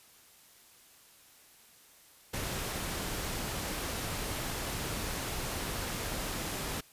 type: noise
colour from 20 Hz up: pink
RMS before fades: -36 dBFS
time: 2.33-6.81 s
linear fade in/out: 10 ms
effects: white hiss -59 dBFS RMS until 6.92 s + resampled to 32000 Hz